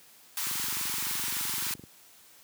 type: high-pass noise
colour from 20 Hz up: white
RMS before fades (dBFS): -32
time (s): 0.37-1.74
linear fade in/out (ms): 2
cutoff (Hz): 810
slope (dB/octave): 96
type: click train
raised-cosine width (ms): 3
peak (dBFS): -32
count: 33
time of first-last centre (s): 0.47-1.838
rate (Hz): 23.4
effects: white hiss -56 dBFS RMS until 2.43 s + high-pass 100 Hz 12 dB/octave